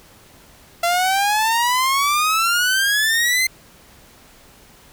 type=exponential sweep; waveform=sawtooth; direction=up; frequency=679 to 2093 Hz; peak=-12 dBFS; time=0.83-3.47 s; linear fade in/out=5 ms; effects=pink hiss -48 dBFS RMS until 4.92 s